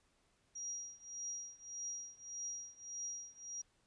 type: tone with tremolo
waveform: sine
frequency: 5720 Hz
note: F8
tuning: 41 cents sharp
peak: -39 dBFS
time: 0.55-3.62 s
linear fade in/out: 10 ms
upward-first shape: triangle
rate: 1.7 Hz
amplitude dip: 95%
effects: pink hiss -75 dBFS RMS until 3.86 s + resampled to 22050 Hz